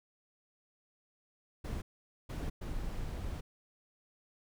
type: noise bursts at uneven times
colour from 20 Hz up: brown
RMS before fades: -38 dBFS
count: 3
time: 1.64-1.82 / 2.29-2.5 / 2.61-3.41 s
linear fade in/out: 10 ms
effects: none